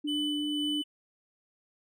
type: tone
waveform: sine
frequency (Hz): 295.9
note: D4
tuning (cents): +13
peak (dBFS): -30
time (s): 0.04-0.82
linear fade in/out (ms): 10
type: tone with tremolo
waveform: triangle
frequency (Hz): 3000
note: F#7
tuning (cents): +23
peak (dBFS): -29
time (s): 0.07-0.84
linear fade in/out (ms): 20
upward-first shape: sine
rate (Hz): 2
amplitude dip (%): 40
effects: none